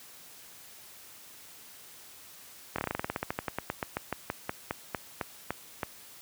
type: slowing click train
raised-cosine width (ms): 0.5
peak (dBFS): -15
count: 27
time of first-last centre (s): 2.76-5.832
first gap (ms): 24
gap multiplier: 1.11
effects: white hiss -51 dBFS RMS until 6.21 s + high-pass 60 Hz 12 dB/octave